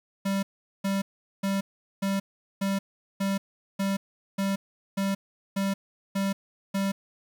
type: tone bursts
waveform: square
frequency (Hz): 196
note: G3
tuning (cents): 0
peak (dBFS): -25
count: 12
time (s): 0.25-6.92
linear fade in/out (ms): 10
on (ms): 180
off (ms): 410
effects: 9-bit